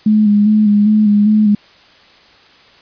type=tone with vibrato; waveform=sine; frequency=210 Hz; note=G#3; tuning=19 cents sharp; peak=-7 dBFS; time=0.06-1.55 s; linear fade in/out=5 ms; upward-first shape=square; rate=2.5 Hz; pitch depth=30 cents each way; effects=white hiss -45 dBFS RMS until 2.81 s + resampled to 11025 Hz